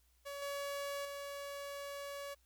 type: tone with level steps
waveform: sawtooth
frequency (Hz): 565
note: C#5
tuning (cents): +33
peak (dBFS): -39 / -35 / -39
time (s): 0.25-2.35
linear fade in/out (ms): 20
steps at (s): 0.42 / 1.05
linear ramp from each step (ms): 2
effects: added 60 Hz sine -70 dBFS peak until 2.45 s + white hiss -75 dBFS RMS until 2.45 s